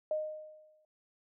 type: tone with exponential decay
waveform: sine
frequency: 617 Hz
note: D#5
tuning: 15 cents flat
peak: -28 dBFS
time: 0.11-0.85 s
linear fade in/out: 2 ms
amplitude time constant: 160 ms
effects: none